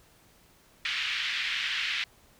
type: band-pass noise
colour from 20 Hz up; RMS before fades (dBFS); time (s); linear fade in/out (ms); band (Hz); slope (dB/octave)
white; -31; 0.85-2.04; 2; 1700 to 3400; 24
effects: pink hiss -60 dBFS RMS until 2.39 s

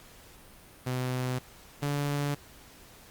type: tone pair in turn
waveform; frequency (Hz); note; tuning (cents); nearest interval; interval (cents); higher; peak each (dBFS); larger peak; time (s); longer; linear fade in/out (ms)
sawtooth; 127.1 / 143.91; C3 / D3; -50 / -35; major second; 215; second; -25 / -24; second; 0.86-1.39 / 1.82-2.35; neither; 10
effects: pink hiss -53 dBFS RMS until 3.1 s + Opus 48 kbps

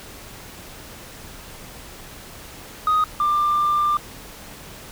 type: tone pair in turn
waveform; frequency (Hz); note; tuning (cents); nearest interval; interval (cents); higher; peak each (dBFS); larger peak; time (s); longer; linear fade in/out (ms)
sine; 1248 / 1190.3; D#6 / D6; +5 / +23; minor second; 82; first; -13 / -15; first; 2.87-3.04 / 3.2-3.97; second; 2
effects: tanh soft clip ceiling -14 dBFS + pink hiss -40 dBFS RMS until 4.91 s

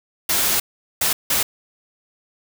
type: noise bursts at uneven times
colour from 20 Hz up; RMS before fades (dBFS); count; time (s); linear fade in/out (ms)
white; -19; 3; 0.29-0.6 / 1.01-1.13 / 1.3-1.43; 5
effects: none

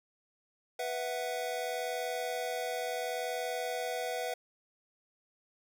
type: chord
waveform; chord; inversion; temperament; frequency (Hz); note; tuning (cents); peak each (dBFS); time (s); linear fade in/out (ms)
square; B suspended fourth; none; equal; 493.9 / 659.3 / 740; B4 / E5 / F#5; 0 / 0 / 0; -38 / -39 / -39; 0.79-4.34; 5
effects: none

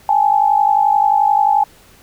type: tone pair together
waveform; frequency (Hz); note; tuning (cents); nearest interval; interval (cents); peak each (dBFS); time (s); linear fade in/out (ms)
sine; 808.6 / 860; G#5 / A5; -46 / -40; minor second; 106; -13; 0.09-1.64; 2
effects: pink hiss -47 dBFS RMS until 2.02 s

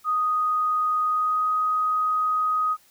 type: tone with pitch glide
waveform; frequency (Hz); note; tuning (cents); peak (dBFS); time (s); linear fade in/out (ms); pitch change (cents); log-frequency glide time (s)
sine; 1244.5 to 1253.2; D#6 to D#6; 0 to +12; -20; 0.04-2.77; 50; +12; 1.07-1.49
effects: white hiss -58 dBFS RMS until 2.9 s

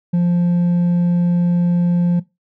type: tone with hard clipping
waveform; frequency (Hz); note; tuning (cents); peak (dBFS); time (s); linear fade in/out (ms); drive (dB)
sine; 174.61; F3; 0; -13; 0.13-2.2; 10; 2
effects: noise-tail reverb RT60 0.2 s tail -18 dB re dry

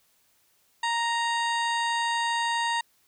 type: harmonic tone with a mistuned harmonic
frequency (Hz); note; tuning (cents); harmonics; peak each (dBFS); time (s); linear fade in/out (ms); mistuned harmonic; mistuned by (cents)
932.3; A#5; 0; 1 / 2 / 3 / 4 / 5 / 7 / 8 / 9; -26 / -30 / -36 / -35 / -40 / -44 / -47 / -44; 0.83-2.81; 5; 9; +37
effects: white hiss -66 dBFS RMS until 3.07 s

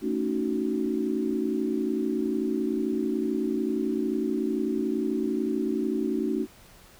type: chord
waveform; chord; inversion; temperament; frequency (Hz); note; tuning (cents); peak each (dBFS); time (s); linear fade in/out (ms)
sine; D# half-diminished seventh; second; just; 224 / 280 / 311.1 / 373.4; A3 / C#4 / D#4 / F#4; +31 / +18 / 0 / +16; -30; 0.01-6.47; 50
effects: pink hiss -53 dBFS RMS until 6.99 s

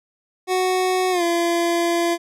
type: tone with pitch glide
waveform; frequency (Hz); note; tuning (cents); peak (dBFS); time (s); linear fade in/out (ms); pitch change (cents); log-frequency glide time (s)
25% pulse; 370 to 341.3; F#4 to F4; 0 to -40; -14; 0.47-2.18; 50; -140; 1.11-1.23
effects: low-pass 12000 Hz 12 dB/octave

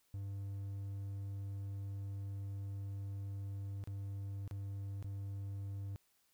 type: tone with dropouts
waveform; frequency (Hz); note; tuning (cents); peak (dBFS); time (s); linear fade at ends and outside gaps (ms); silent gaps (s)
triangle; 99; G2; +18; -38; 0.14-5.96; 0; 3.839-3.874 / 4.477-4.511 / 5.026-5.044
effects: white hiss -75 dBFS RMS until 6.33 s

